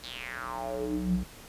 square tone with band-pass filter sweep, 61.74 Hz, B1, in tune, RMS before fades -33 dBFS, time 0.03-1.24 s, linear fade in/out 10 ms, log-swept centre 4200 to 130 Hz, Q 5.5, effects pink hiss -49 dBFS RMS until 1.48 s + resampled to 32000 Hz

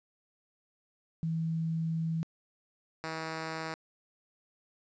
sine / 5% pulse tone pair in turn, 162.7 / 160.46 Hz, E3 / E3, -22 / -46 cents, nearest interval unison, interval 24 cents, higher first, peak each -29 / -24 dBFS, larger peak second, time 1.23-2.23 / 3.04-3.74 s, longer first, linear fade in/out 0 ms, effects resampled to 16000 Hz + 11-bit

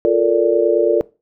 sine chord, Bb major seventh, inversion second, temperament just, 349.6 / 437 / 466.2 / 582.7 Hz, F4 / A4 / Bb4 / D5, +2 / -12 / 0 / -14 cents, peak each -17 dBFS, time 0.05-1.01 s, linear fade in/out 0 ms, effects noise-tail reverb RT60 0.3 s tail -22 dB re dry

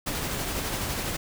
pink noise with tremolo, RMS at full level -29 dBFS, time 0.06-1.17 s, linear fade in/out 10 ms, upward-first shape sine, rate 12 Hz, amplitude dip 30%, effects none

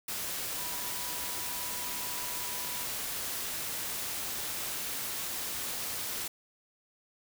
sine tone in noise, 979 Hz, B5, 15 cents flat, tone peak -46 dBFS, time 0.57-2.85 s, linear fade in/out 5 ms, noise white, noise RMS -36 dBFS, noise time 0.08-6.28 s, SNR -13 dB, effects none

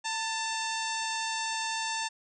harmonic tone with a mistuned harmonic, 898 Hz, A5, 35 cents sharp, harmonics 1 / 2 / 3 / 4 / 5 / 6 / 7 / 8 / 9, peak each -34 / -37 / -39 / -40 / -41 / -42 / -42 / -43 / -44 dBFS, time 0.04-2.09 s, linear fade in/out 20 ms, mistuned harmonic 2, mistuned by -40 cents, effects none

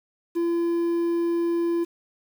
triangle tone with quantisation, 340 Hz, F4, 46 cents flat, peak -19 dBFS, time 0.35-1.85 s, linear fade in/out 20 ms, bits 8, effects none

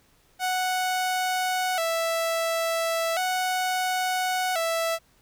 sawtooth tone with vibrato, 698.5 Hz, F5, in tune, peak -20 dBFS, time 0.39-4.99 s, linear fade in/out 50 ms, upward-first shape square, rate 0.36 Hz, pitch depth 98 cents each way, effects pink hiss -62 dBFS RMS until 5.21 s

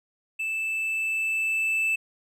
triangle tone with level ramp, 2637 Hz, E7, in tune, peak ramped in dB -25 to -20 dBFS, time 0.39-1.96 s, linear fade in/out 10 ms, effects none

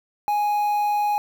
triangle tone with quantisation, 830.6 Hz, G#5, in tune, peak -17 dBFS, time 0.28-1.18 s, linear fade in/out 0 ms, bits 7, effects none

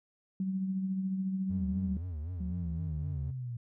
sine tone with tremolo, 190 Hz, F#3, 46 cents sharp, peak -28 dBFS, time 0.4-1.97 s, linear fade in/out 2 ms, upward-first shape triangle, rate 14 Hz, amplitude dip 45%
triangle tone with vibrato, 82.41 Hz, E2, in tune, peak -33 dBFS, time 1.49-3.32 s, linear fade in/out 20 ms, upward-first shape sine, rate 3.9 Hz, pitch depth 190 cents each way
sine linear sweep, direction down, 185.2 to 116.54 Hz, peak -35 dBFS, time 2.4-3.57 s, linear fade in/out 5 ms
effects none

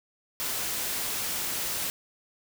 white noise, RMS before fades -31 dBFS, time 0.4-1.9 s, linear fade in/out 0 ms, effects none

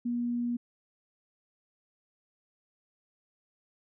sine tone, 240 Hz, B3, 49 cents flat, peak -28 dBFS, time 0.05-0.57 s, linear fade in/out 10 ms, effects none

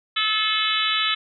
harmonic tone, 432.7 Hz, A4, 29 cents flat, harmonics 3 / 4 / 5 / 6 / 7 / 8 / 9, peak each -26 / -30 / -29 / -29 / -26 / -26 / -27 dBFS, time 0.16-1.15 s, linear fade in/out 10 ms, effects none

